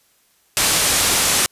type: low-pass noise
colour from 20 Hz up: white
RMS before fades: -17 dBFS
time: 0.57-1.46 s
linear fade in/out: 0 ms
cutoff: 11000 Hz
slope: 24 dB/octave
effects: white hiss -59 dBFS RMS until 1.51 s + resampled to 32000 Hz